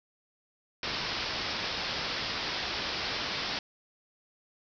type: low-pass noise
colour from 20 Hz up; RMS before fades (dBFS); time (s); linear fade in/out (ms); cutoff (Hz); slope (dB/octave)
white; -34; 0.83-3.59; 2; 5400; 96
effects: none